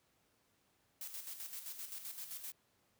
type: noise with tremolo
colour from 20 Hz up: blue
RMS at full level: -45 dBFS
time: 1.01-2.52 s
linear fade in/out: 2 ms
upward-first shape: square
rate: 7.7 Hz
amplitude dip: 55%
effects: pink hiss -75 dBFS RMS until 2.99 s + high-pass 80 Hz 12 dB/octave